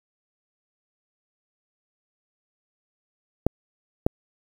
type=clicks; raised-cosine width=2 ms; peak=-5 dBFS; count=2; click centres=3.466 / 4.065 s; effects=7-bit